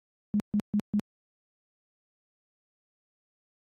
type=tone bursts; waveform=sine; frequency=207.7 Hz; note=G#3; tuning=in tune; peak=-22 dBFS; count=4; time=0.34-0.996 s; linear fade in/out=0 ms; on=59 ms; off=140 ms; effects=high-pass 80 Hz 12 dB/octave + AAC 48 kbps